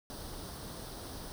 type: noise with comb filter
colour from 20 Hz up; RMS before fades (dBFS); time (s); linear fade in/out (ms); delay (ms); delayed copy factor
pink; -44; 0.1-1.32; 0; 0.21; +0.65
effects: none